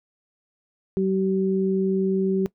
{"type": "tone pair together", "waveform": "sine", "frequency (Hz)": [190.5, 382.5], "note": ["G3", "G4"], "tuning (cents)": [-49, -42], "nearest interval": "octave", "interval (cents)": 1207, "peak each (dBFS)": -22, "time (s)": [0.97, 2.46], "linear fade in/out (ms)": 0, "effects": ["noise-tail reverb RT60 0.1 s tail -20 dB re dry"]}